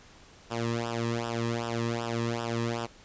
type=tone with flanger; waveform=sawtooth; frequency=116.54 Hz; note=A#2; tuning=in tune; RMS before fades=-31 dBFS; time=0.5-2.87 s; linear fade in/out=20 ms; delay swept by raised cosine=0.46 to 1.4 ms; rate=2.6 Hz; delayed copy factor=-0.95; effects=pink hiss -54 dBFS RMS until 3.04 s + resampled to 16000 Hz